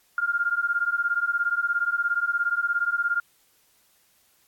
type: beating tone pair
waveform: sine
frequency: 1396.9 / 1413.9 Hz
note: F6 / F6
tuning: 0 / +21 cents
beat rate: 17 Hz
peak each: -25 dBFS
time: 0.18-3.2 s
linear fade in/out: 2 ms
effects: white hiss -63 dBFS RMS until 4.47 s + AAC 64 kbps